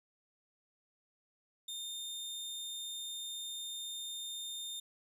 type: tone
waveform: sawtooth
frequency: 3634 Hz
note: A#7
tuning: 45 cents flat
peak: -37 dBFS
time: 1.68-4.8 s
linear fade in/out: 5 ms
effects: resampled to 32000 Hz